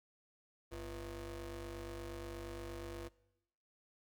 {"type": "ring-modulated tone", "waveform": "25% pulse", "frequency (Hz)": 146.83, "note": "D3", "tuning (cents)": 0, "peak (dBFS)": -37, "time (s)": [0.71, 3.09], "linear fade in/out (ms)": 20, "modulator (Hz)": 196, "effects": ["noise-tail reverb RT60 1.0 s tail -23 dB re dry", "Opus 48 kbps"]}